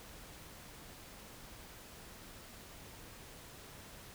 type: silence
effects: pink hiss -53 dBFS RMS until 4.14 s